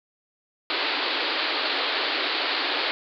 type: band-pass noise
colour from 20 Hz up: white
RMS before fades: -26 dBFS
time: 0.7-2.91 s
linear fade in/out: 0 ms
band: 270 to 4600 Hz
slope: 96 dB/octave
effects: none